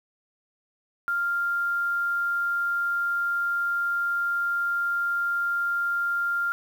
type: tone with quantisation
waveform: sine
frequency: 1396 Hz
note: F6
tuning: 1 cent flat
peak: -23 dBFS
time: 1.08-6.52 s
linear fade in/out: 0 ms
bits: 8
effects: none